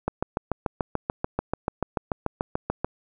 click train, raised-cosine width 1 ms, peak -10 dBFS, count 20, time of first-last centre 0.08-2.846 s, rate 6.87 Hz, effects none

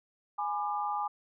sine chord, G# diminished, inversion none, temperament just, 830.6 / 996.7 / 1196.1 Hz, G#5 / B5 / D6, 0 / +16 / +31 cents, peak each -32 / -38 / -35 dBFS, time 0.38-1.08 s, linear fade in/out 10 ms, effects none

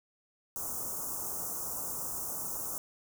white band-stop noise, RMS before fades -37 dBFS, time 0.56-2.78 s, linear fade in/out 0 ms, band 1300 to 6000 Hz, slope 48 dB/octave, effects none

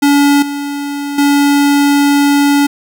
square tone with level steps, 285.2 Hz, C#4, 49 cents sharp, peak -7 / -18 / -8 dBFS, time 0.02-2.67 s, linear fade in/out 10 ms, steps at 0.42 / 1.18 s, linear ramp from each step 5 ms, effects none

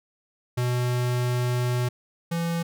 square tone pair in turn, 123.47 / 168.46 Hz, B2 / E3, 0 / +38 cents, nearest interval perfect fourth, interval 538 cents, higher second, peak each -23 / -25 dBFS, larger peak first, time 0.57-1.89 / 2.31-2.63 s, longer first, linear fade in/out 10 ms, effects none

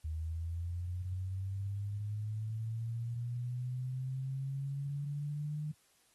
sine linear sweep, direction up, 77.78 to 152 Hz, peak -35 dBFS, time 0.04-5.72 s, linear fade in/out 10 ms, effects white hiss -70 dBFS RMS until 6.14 s + AAC 32 kbps

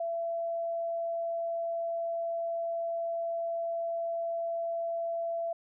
sine tone, 672 Hz, E5, 33 cents sharp, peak -30 dBFS, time 0-5.53 s, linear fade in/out 5 ms, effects none

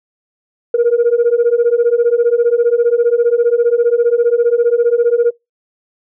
sine beating tone pair, 466.2 / 481.2 Hz, A#4 / B4, 0 / -45 cents, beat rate 15 Hz, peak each -11 dBFS, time 0.74-5.31 s, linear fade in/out 5 ms, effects noise-tail reverb RT60 0.2 s tail -25 dB re dry + tanh soft clip ceiling -5 dBFS

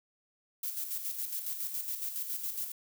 violet noise with tremolo, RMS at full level -35 dBFS, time 0.63-2.72 s, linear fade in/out 5 ms, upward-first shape square, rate 7.2 Hz, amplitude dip 50%, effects none

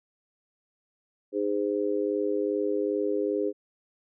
harmonic tone, 102.5 Hz, G#2, 22 cents flat, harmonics 3 / 4 / 5, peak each -30 / -27 / -31 dBFS, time 1.32-3.53 s, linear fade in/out 50 ms, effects none

